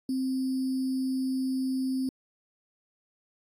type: tone with sample-and-hold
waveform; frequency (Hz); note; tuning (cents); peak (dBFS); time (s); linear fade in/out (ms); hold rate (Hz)
sine; 261.6; C4; 0; -26; 0.09-2.09; 2; 4900
effects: AAC 64 kbps